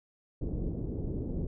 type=low-pass noise; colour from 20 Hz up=pink; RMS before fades=-34 dBFS; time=0.41-1.47 s; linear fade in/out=5 ms; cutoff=410 Hz; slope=24 dB/octave; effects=none